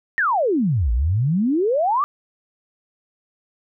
sine exponential two-way sweep, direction down then up, 1900 to 53.9 to 1220 Hz, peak -16 dBFS, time 0.18-2.04 s, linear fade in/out 0 ms, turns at 0.92 s, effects none

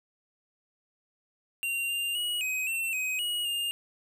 square tone with pitch steps, 2767 / 2793 / 2907 / 2522 / 2698 / 2520 / 2901 / 2817 Hz, F7 / F7 / F#7 / D#7 / E7 / D#7 / F#7 / F7, -17 / -1 / -31 / +23 / +40 / +21 / -35 / +14 cents, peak -29 dBFS, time 1.63-3.71 s, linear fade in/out 0 ms, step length 260 ms, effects none

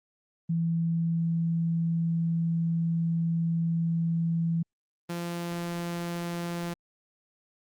sine / sawtooth tone pair in turn, 166.3 / 172.07 Hz, E3 / F3, +16 / -25 cents, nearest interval minor second, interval 59 cents, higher second, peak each -24 / -27 dBFS, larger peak first, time 0.49-4.63 / 5.09-6.74 s, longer first, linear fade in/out 10 ms, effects Opus 32 kbps

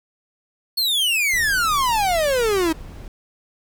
45% pulse exponential sweep, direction down, 4417 to 311.1 Hz, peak -17 dBFS, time 0.77-2.73 s, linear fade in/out 10 ms
brown noise, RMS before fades -35 dBFS, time 1.33-3.08 s, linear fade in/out 2 ms
effects none

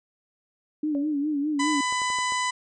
sine tone with vibrato, 293.7 Hz, D4, in tune, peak -23 dBFS, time 0.83-1.81 s, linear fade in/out 5 ms, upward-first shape sine, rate 4.9 Hz, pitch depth 86 cents each way
sine tone with exponential decay, 569 Hz, C#5, 45 cents sharp, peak -31 dBFS, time 0.95-1.19 s, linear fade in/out 0 ms, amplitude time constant 51 ms
harmonic tone, 1000 Hz, B5, 21 cents sharp, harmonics 1 / 2 / 3 / 4 / 5 / 6 / 7 / 8 / 9, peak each -26 / -29 / -36 / -37 / -40 / -40 / -38 / -39 / -44 dBFS, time 1.59-2.51 s, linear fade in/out 10 ms
clicks, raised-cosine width 1 ms, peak -27 dBFS, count 5, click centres 1.925 / 2.018 / 2.102 / 2.187 / 2.322 s
effects none

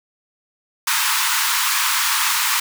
pink high-pass noise, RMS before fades -19 dBFS, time 0.87-2.6 s, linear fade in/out 5 ms, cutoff 890 Hz, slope 96 dB/octave, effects none

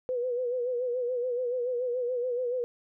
sine tone with vibrato, 493.9 Hz, B4, in tune, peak -27 dBFS, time 0.09-2.64 s, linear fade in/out 0 ms, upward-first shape sine, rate 7 Hz, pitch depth 65 cents each way, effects none

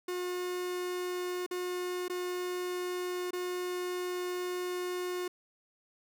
45% pulse tone with dropouts, 360.2 Hz, F#4, 46 cents flat, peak -33 dBFS, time 0.08-5.28 s, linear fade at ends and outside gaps 5 ms, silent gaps 1.464-1.51 / 2.082-2.097 / 3.308-3.331 s, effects none

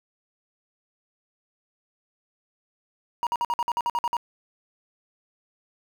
triangle tone bursts, 951 Hz, A#5, 34 cents sharp, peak -20 dBFS, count 11, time 3.23-4.168 s, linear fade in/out 0 ms, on 38 ms, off 52 ms, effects 8-bit

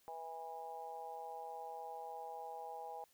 harmonic tone, 163.3 Hz, E3, 16 cents flat, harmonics 3 / 4 / 5 / 6, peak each -52 / -53 / -46 / -57 dBFS, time 0.08-3.04 s, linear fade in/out 0 ms, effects white hiss -72 dBFS RMS until 3.13 s

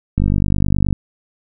click train, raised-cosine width 5 ms, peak -4 dBFS, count 38, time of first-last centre 0.18-0.927 s, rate 49.5 Hz, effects none

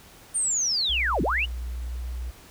sine linear two-way sweep, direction down then up, 9100 to 123.47 to 3035 Hz, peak -22 dBFS, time 0.34-1.46 s, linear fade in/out 20 ms, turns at 1.22 s
sine tone with pitch glide, 60.4 to 60.89 Hz, B1 to B1, -38 to -24 cents, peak -29 dBFS, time 0.89-2.31 s, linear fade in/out 10 ms, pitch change +14 cents, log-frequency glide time 1.72-1.96 s
effects pink hiss -50 dBFS RMS until 2.5 s

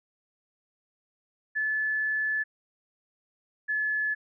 sine tone pair in turn, 1731 / 1718.1 Hz, A6 / A6, -29 / -42 cents, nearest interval unison, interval 13 cents, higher first, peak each -25 dBFS, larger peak neither, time 1.55-2.44 / 3.68-4.15 s, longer first, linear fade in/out 20 ms, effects none

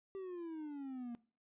triangle exponential sweep, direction down, 392 to 233.1 Hz, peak -40 dBFS, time 0.15-1.15 s, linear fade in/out 0 ms, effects noise-tail reverb RT60 0.4 s tail -19 dB re dry + resampled to 8000 Hz

